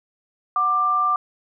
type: tone pair together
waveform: sine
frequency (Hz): 740 / 1184.9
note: F#5 / D6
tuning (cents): 0 / +15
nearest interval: minor sixth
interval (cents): 815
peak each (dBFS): -28 / -17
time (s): 0.56-1.16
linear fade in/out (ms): 2
effects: none